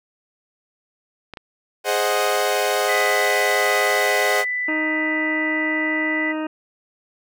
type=clicks; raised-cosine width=0.3 ms; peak=-19 dBFS; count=2; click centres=1.337 / 1.372 s
type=chord; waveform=sawtooth; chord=Ab dominant seventh; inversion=none; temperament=equal; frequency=415.3 / 523.3 / 622.3 / 740 Hz; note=Ab4 / C5 / Eb5 / Gb5; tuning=0 / 0 / 0 / 0 cents; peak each=-20 dBFS; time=1.84-4.45 s; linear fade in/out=50 ms
type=tone with pitch glide; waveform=sine; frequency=1992 to 1979.4 Hz; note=B6 to B6; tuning=+14 to +3 cents; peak=-21 dBFS; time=2.88-6.33 s; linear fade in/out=20 ms; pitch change=-11 cents; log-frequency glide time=4.18-5.39 s
type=harmonic tone; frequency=311.1 Hz; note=D#4; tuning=in tune; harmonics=1 / 2 / 3 / 4 / 5 / 6 / 8 / 9; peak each=-24 / -30 / -34 / -36 / -38 / -40 / -42 / -43 dBFS; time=4.68-6.47 s; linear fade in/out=5 ms
effects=none